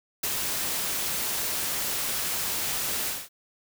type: noise with ADSR envelope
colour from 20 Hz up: white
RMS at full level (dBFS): -27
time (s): 0.23-3.29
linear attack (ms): 7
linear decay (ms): 25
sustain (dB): -2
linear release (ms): 220
effects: none